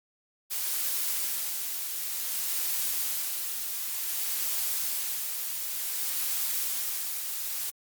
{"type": "noise with tremolo", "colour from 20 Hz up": "blue", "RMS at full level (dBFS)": -29, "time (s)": [0.5, 7.71], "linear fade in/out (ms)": 20, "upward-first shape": "sine", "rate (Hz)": 0.55, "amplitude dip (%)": 40, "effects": ["Opus 48 kbps"]}